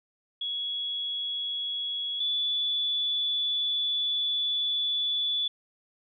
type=tone pair in turn; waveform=sine; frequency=3349 / 3453 Hz; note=G#7 / A7; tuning=+14 / -33 cents; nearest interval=minor second; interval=53 cents; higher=second; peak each=-29 / -25 dBFS; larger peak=second; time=0.41-2.2 / 2.2-5.48 s; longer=second; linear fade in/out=5 ms; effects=none